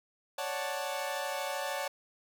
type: chord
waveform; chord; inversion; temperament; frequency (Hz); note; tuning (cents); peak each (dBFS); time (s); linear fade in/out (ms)
sawtooth; D major seventh; third; equal; 554.4 / 587.3 / 740 / 880; C#5 / D5 / F#5 / A5; 0 / 0 / 0 / 0; -34 / -36 / -36 / -35; 0.38-1.88; 5
effects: none